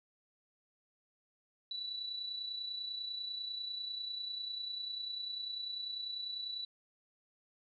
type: tone with amplitude modulation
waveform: sine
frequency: 3951 Hz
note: B7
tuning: in tune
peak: -36 dBFS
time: 1.71-6.65 s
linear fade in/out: 2 ms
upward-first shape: sine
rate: 30.1 Hz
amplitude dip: 50%
effects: none